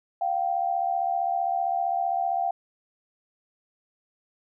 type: tone pair together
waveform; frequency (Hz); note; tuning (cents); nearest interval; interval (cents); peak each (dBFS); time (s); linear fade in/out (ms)
sine; 700 / 775.4; F5 / G5; +4 / -19; major second; 177; -26; 0.21-2.51; 5
effects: none